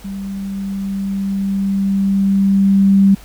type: tone with level ramp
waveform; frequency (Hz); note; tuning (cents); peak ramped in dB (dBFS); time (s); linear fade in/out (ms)
sine; 196; G3; 0; -23 to -6; 0.04-3.15; 10
effects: added 50 Hz sine -38 dBFS peak until 3.24 s + pink hiss -42 dBFS RMS until 3.24 s